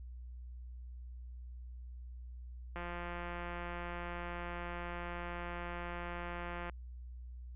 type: click train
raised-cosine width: 0.5 ms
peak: -28 dBFS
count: 686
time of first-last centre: 2.76-6.697 s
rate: 174 Hz
effects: added 61 Hz sine -45 dBFS peak until 7.55 s + resampled to 8000 Hz